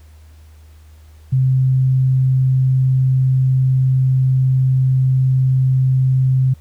sine tone, 130.6 Hz, C3, 3 cents flat, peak -11 dBFS, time 1.32-6.54 s, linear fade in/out 10 ms, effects added 77 Hz sine -40 dBFS peak until 6.6 s + pink hiss -55 dBFS RMS until 6.6 s

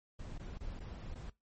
brown noise with dropouts, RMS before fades -44 dBFS, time 0.19-1.3 s, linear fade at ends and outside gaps 5 ms, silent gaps 0.38-0.395 / 0.578-0.606 / 0.795-0.803 / 1.145-1.154 s, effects noise-tail reverb RT60 0.2 s tail -21 dB re dry + MP3 32 kbps

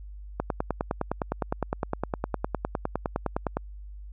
click train, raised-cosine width 1 ms, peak -12 dBFS, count 32, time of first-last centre 0.4-3.57 s, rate 9.78 Hz, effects added 50 Hz sine -39 dBFS peak until 4.12 s

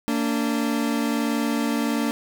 40% pulse tone pair together, 228.6 / 290 Hz, A#3 / D4, -34 / -22 cents, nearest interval major third, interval 412 cents, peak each -23 / -24 dBFS, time 0.08-2.11 s, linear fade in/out 0 ms, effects none

